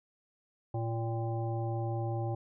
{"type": "harmonic tone with a mistuned harmonic", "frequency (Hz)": 114.9, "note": "A#2", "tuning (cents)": -25, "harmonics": [1, 3, 5, 7, 9], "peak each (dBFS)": [-32, -39, -42, -40, -54], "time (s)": [0.74, 2.35], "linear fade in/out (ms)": 5, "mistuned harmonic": 7, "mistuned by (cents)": -29, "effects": []}